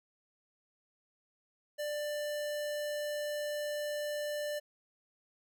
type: tone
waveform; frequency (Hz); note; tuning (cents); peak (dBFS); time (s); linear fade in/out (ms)
square; 592; D5; +14; -35; 1.78-4.6; 20
effects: none